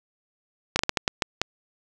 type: slowing click train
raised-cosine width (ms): 0.2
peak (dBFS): -4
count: 8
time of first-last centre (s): 0.76-1.416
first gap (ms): 32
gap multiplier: 1.35
effects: none